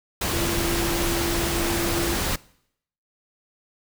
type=tone in noise; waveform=sine; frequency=340 Hz; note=F4; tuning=46 cents flat; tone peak=-27 dBFS; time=0.33-2.15 s; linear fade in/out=5 ms; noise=pink; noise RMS=-25 dBFS; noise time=0.21-2.36 s; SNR=-5 dB; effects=noise-tail reverb RT60 0.7 s tail -22 dB re dry